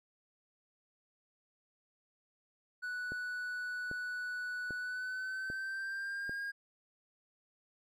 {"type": "tone with pitch glide", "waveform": "triangle", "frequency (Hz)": [1480, 1623.3], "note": ["F#6", "G#6"], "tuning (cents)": [0, -40], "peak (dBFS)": -35, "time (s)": [2.82, 6.52], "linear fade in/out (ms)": 20, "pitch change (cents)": 160, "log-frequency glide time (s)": [4.77, 6.4]}
{"type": "click train", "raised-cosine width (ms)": 2, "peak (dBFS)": -31, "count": 5, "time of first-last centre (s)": [3.12, 6.295], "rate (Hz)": 1.26}
{"effects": []}